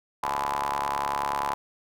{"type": "ring-modulated tone", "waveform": "sawtooth", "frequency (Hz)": 70.2, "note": "C#2", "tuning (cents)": 22, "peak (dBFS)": -19, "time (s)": [0.23, 1.54], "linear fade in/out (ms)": 0, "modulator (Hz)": 933, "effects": []}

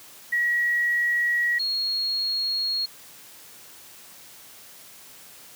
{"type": "tone pair in turn", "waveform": "sine", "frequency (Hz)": [1914, 4297], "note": ["A#6", "C8"], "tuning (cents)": [45, 45], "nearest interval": "octave + major second", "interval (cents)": 1400, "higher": "second", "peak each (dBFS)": [-20, -23], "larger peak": "first", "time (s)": [[0.32, 1.59], [1.59, 2.86]], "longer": "neither", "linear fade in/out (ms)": 10, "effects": ["white hiss -47 dBFS RMS until 5.55 s", "high-pass 80 Hz 12 dB/octave"]}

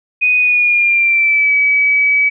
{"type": "tone with pitch glide", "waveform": "sine", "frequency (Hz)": [2489, 2282], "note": ["D#7", "C#7"], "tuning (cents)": [0, 50], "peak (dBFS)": -9, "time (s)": [0.21, 2.3], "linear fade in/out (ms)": 20, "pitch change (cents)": -150, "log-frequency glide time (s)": [0.38, 1.54], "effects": []}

